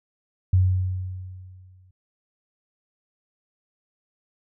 sine tone with exponential decay, 92.5 Hz, F#2, in tune, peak -13 dBFS, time 0.53-1.91 s, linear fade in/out 5 ms, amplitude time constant 300 ms, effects none

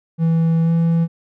triangle tone with pitch glide, 164.2 to 166.4 Hz, E3 to E3, -6 to +17 cents, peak -11 dBFS, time 0.18-1.08 s, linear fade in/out 50 ms, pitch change +23 cents, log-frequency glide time 0.63-0.71 s, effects none

